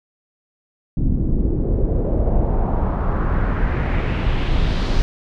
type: noise with low-pass filter sweep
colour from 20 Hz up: brown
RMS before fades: -18 dBFS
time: 0.97-5.02 s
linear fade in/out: 0 ms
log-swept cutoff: 240 to 4900 Hz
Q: 2
effects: none